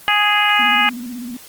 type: harmonic tone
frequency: 415.3 Hz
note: G#4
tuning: in tune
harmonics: 2 / 3 / 4 / 5 / 6 / 7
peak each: -19 / -19 / -19 / -19 / -19 / -19 dBFS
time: 0.08-0.89 s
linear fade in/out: 0 ms
type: tone with vibrato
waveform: sine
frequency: 242.9 Hz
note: B3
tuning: 29 cents flat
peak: -26 dBFS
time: 0.59-1.37 s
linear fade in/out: 5 ms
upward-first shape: square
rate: 16 Hz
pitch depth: 64 cents each way
effects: white hiss -41 dBFS RMS until 1.48 s + Opus 24 kbps